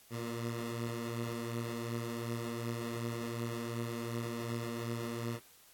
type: beating tone pair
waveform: 15% pulse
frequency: 116.54 / 119.24 Hz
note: A#2 / A#2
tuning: 0 / +40 cents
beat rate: 2.7 Hz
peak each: -31 / -37 dBFS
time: 0.1-5.4 s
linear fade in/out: 50 ms
effects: white hiss -61 dBFS RMS until 5.73 s + AAC 64 kbps